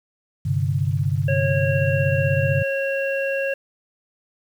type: chord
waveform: sine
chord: G suspended fourth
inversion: none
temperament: equal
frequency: 98 / 130.81 / 146.83 Hz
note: G2 / C3 / D3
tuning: 0 / 0 / 0 cents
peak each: -23 dBFS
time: 0.45-2.63 s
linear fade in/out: 10 ms
type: harmonic tone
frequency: 547 Hz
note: C#5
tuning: 23 cents flat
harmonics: 1 / 3 / 5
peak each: -22 / -28 / -29 dBFS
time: 1.28-3.54 s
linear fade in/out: 5 ms
effects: 8-bit